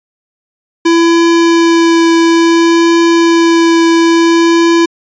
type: tone with vibrato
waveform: square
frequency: 334.2 Hz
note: E4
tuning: 24 cents sharp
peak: -6 dBFS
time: 0.85-4.86 s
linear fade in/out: 10 ms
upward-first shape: triangle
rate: 0.58 Hz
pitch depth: 11 cents each way
effects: resampled to 16000 Hz